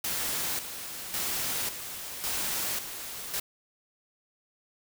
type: noise with tremolo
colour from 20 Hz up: white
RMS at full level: -31 dBFS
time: 0.04-3.4 s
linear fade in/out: 5 ms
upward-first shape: square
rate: 0.91 Hz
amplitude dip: 60%
effects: none